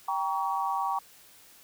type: chord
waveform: sine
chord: G diminished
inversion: none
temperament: just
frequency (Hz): 784 / 940.8 / 1128.9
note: G5 / Bb5 / Db6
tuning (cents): 0 / +16 / +31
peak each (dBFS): -31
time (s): 0.08-0.99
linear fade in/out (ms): 5
effects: white hiss -55 dBFS RMS until 1.63 s